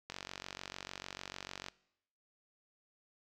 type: click train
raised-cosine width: 0.2 ms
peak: -24 dBFS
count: 75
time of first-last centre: 0.1-1.685 s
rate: 46.7 Hz
effects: noise-tail reverb RT60 0.8 s tail -22 dB re dry